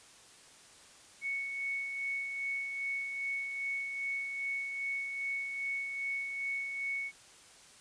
sine tone with tremolo, 2217 Hz, C#7, in tune, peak -32 dBFS, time 1.21-7.12 s, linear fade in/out 50 ms, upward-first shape sine, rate 2.5 Hz, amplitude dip 40%, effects white hiss -57 dBFS RMS until 7.8 s + resampled to 22050 Hz

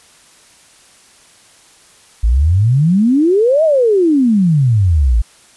sine exponential two-way sweep, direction up then down, 51.91 to 658 to 51.91 Hz, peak -8 dBFS, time 2.23-5.22 s, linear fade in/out 10 ms, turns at 3.64 s, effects white hiss -46 dBFS RMS until 5.56 s + resampled to 24000 Hz

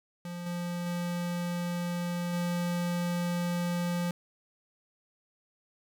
square tone with level steps, 174.61 Hz, F3, in tune, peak -37 / -33 / -31 / -29 dBFS, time 0.25-4.11 s, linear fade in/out 2 ms, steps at 0.46 / 0.86 / 2.33 s, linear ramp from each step 5 ms, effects 10-bit

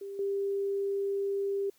sine tone with level steps, 396.8 Hz, G4, 21 cents sharp, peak -37 / -28 dBFS, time 0.01-1.7 s, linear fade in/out 5 ms, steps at 0.19 s, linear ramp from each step 2 ms, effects white hiss -66 dBFS RMS until 1.78 s

